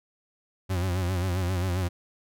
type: tone with vibrato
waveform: 40% pulse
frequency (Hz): 91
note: F#2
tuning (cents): -28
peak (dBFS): -24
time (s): 0.69-1.89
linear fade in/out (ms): 20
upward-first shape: sine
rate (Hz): 7.5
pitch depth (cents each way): 82
effects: none